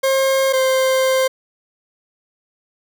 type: tone pair in turn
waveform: 40% pulse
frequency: 535 / 524 Hz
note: C5 / C5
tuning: +38 / +2 cents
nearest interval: unison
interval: 36 cents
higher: first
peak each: -13 dBFS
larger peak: neither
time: 0.03-0.53 / 0.53-1.28 s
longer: second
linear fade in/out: 10 ms
effects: none